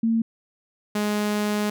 sine / sawtooth tone pair in turn, 227 / 208.8 Hz, A#3 / G#3, -46 / +10 cents, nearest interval minor second, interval 144 cents, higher first, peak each -18 dBFS, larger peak neither, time 0.03-0.22 / 0.95-1.7 s, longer second, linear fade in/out 5 ms, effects none

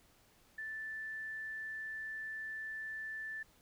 sine tone, 1760 Hz, A6, in tune, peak -40 dBFS, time 0.58-3.43 s, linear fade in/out 5 ms, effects pink hiss -67 dBFS RMS until 3.61 s

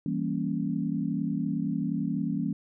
sine chord, E diminished seventh, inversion none, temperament equal, 164.81 / 196 / 233.1 / 277.2 Hz, E3 / G3 / Bb3 / Db4, 0 / 0 / 0 / 0 cents, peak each -32 dBFS, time 0.06-2.53 s, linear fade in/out 2 ms, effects none

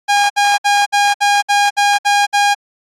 sawtooth tone bursts, 814 Hz, G#5, 35 cents flat, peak -6 dBFS, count 9, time 0.08-2.548 s, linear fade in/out 20 ms, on 220 ms, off 61 ms, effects low-pass 8000 Hz 12 dB/octave + AAC 64 kbps

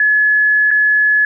sine tone with dropouts, 1705 Hz, G#6, 45 cents sharp, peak -9 dBFS, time 0-1.25 s, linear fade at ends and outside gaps 2 ms, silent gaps 0.707-0.712 s, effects none

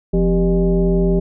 sine tone with frequency modulation, 174.61 Hz, F3, in tune, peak -12 dBFS, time 0.13-1.2 s, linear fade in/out 10 ms, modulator 218 Hz, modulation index 1.3, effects none

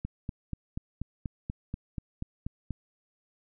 click train, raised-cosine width 5 ms, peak -21 dBFS, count 12, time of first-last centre 0.05-2.707 s, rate 4.14 Hz, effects none

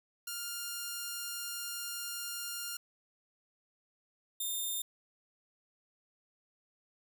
5% pulse tone pair in turn, 1405 / 3623 Hz, F6 / A7, +10 / +50 cents, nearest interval octave + major third, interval 1640 cents, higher second, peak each -26 dBFS, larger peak neither, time 0.27-2.77 / 4.4-4.82 s, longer first, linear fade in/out 5 ms, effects none

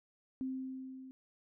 sine tone with level ramp, 261.6 Hz, C4, in tune, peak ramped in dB -34 to -48 dBFS, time 0.41-1.11 s, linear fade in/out 0 ms, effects none

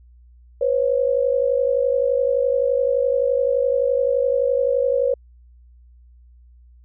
sine tone pair together, 493.9 / 545.6 Hz, B4 / C#5, 0 / -28 cents, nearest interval major second, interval 172 cents, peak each -19 dBFS, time 0.61-5.14 s, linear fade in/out 5 ms, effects added 60 Hz sine -46 dBFS peak until 6.84 s

